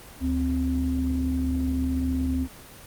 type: tone pair together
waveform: sine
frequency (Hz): 72.99 / 260.1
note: D2 / C4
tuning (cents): -10 / -10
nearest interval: octave + minor seventh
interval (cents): 2200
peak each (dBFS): -26 / -24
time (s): 0.2-2.48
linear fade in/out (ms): 50
effects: pink hiss -45 dBFS RMS until 2.86 s + Opus 24 kbps